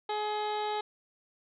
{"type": "harmonic tone with a mistuned harmonic", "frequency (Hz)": 421.9, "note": "G#4", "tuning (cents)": 27, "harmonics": [1, 2, 3, 4, 5, 6, 7, 8, 9, 10], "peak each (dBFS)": [-35, -32, -43, -47, -47, -51, -48, -51, -46, -54], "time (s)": [0.09, 0.81], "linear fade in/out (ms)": 5, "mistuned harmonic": 7, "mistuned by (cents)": 68, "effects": []}